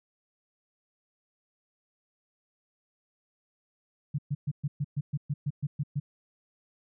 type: tone bursts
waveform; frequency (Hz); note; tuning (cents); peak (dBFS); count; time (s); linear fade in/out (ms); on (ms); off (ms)
sine; 144.2; D3; -31; -26; 12; 4.14-6; 10; 45; 120
effects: none